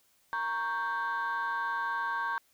sine chord, G diminished, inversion first, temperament equal, 932.3 / 1108.7 / 1568 Hz, Bb5 / Db6 / G6, 0 / 0 / 0 cents, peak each -33 / -33 / -32 dBFS, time 0.33-2.38 s, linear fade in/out 0 ms, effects tanh soft clip ceiling -25 dBFS + white hiss -68 dBFS RMS until 2.53 s

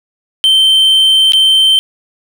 triangle tone with dropouts, 3111 Hz, G7, 14 cents flat, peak -4 dBFS, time 0.44-1.79 s, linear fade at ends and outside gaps 0 ms, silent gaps 1.321-1.334 s, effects none

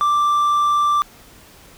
triangle tone, 1176 Hz, D6, 2 cents sharp, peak -12 dBFS, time 0.01-1.02 s, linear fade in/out 0 ms, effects pink hiss -46 dBFS RMS until 1.77 s

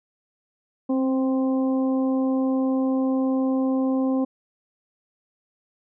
harmonic tone with a mistuned harmonic, 261.6 Hz, C4, in tune, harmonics 1 / 2 / 3 / 4, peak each -20 / -28 / -36 / -38 dBFS, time 0.89-4.25 s, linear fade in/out 10 ms, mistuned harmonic 1, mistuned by +17 cents, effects none

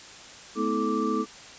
sine tone cluster, 217.2 / 250.9 / 321.6 / 433.7 / 1171 Hz, A3 / B3 / E4 / A4 / D6, -22 / +28 / -43 / -25 / -5 cents, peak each -30 dBFS, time 0.55-1.26 s, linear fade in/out 50 ms, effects white hiss -45 dBFS RMS until 1.58 s + resampled to 16000 Hz

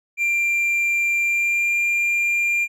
triangle tone with pitch glide, 2375 to 2392 Hz, D7 to D7, +19 to +31 cents, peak -16 dBFS, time 0.17-2.68 s, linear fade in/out 50 ms, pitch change +12 cents, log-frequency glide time 1.22-1.72 s, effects none

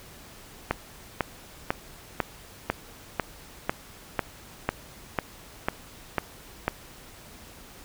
click train, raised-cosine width 0.5 ms, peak -8 dBFS, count 13, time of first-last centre 0.71-6.68 s, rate 2.01 Hz, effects pink hiss -48 dBFS RMS until 7.84 s

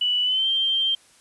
sine tone with pitch glide, 2960 to 3154 Hz, F#7 to G7, 0 to +10 cents, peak -19 dBFS, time 0.01-0.95 s, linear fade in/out 5 ms, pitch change +110 cents, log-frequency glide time 0.23-0.48 s, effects white hiss -55 dBFS RMS until 1.2 s + resampled to 24000 Hz

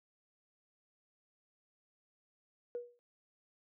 sine tone with exponential decay, 482.5 Hz, B4, 40 cents flat, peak -33 dBFS, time 2.75-2.99 s, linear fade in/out 0 ms, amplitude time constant 51 ms, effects tanh soft clip ceiling -29 dBFS + high-pass 300 Hz 12 dB/octave

